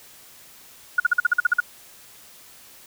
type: tone bursts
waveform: sine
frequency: 1445 Hz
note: F#6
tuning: 41 cents flat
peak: -13 dBFS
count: 10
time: 0.98-1.603 s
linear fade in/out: 5 ms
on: 20 ms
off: 47 ms
effects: white hiss -48 dBFS RMS until 2.86 s